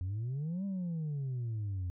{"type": "exponential two-way sweep", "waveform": "sine", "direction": "up then down", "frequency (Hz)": [87.31, 200.8, 87.31], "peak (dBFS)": -31, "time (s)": [0.01, 1.9], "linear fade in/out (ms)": 0, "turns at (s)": 0.65, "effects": ["tanh soft clip ceiling -32 dBFS"]}